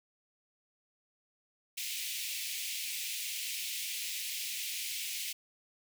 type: high-pass noise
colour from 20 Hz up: pink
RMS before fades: -38 dBFS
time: 1.77-5.33 s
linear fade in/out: 10 ms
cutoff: 2200 Hz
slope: 48 dB/octave
effects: none